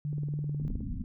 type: tone with vibrato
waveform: sine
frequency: 146.83 Hz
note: D3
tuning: in tune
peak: -30 dBFS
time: 0.05-0.68 s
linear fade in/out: 0 ms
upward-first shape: sine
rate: 3.6 Hz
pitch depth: 11 cents each way
type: click train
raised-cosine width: 3 ms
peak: -30 dBFS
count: 14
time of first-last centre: 0.13-0.807 s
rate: 19.2 Hz
type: low-pass noise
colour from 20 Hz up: pink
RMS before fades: -35 dBFS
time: 0.61-1.04 s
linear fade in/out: 2 ms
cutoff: 280 Hz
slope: 96 dB/octave
effects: none